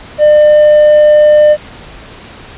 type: tone with hard clipping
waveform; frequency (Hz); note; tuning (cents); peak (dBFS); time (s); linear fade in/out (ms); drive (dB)
sine; 601; D5; +40; -3; 0.18-1.57; 50; 2
effects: pink hiss -32 dBFS RMS until 2.57 s + resampled to 8000 Hz